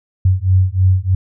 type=beating tone pair; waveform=sine; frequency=91.9 / 95.1 Hz; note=F#2 / F#2; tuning=-11 / +48 cents; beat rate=3.2 Hz; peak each=-13 dBFS; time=0.25-1.15 s; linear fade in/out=5 ms; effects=none